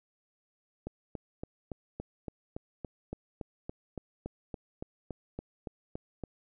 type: click train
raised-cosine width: 2 ms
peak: -24 dBFS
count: 20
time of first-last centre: 0.87-6.237 s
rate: 3.54 Hz
effects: none